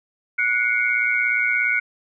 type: tone cluster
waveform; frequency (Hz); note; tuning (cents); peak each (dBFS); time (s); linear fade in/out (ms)
sine; 1469 / 2139 / 2256; F#6 / C7 / C#7; -13 / +38 / +30; -22; 0.38-1.8; 10
effects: none